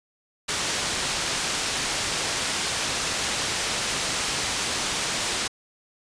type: low-pass noise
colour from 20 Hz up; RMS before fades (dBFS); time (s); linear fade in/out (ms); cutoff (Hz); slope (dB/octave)
white; -27; 0.48-5.48; 10; 6700; 12
effects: resampled to 22050 Hz